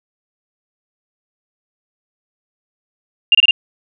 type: tone bursts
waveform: sine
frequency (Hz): 2800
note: F7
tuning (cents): +4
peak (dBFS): -6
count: 4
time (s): 3.32-3.51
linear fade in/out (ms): 2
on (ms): 28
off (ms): 26
effects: none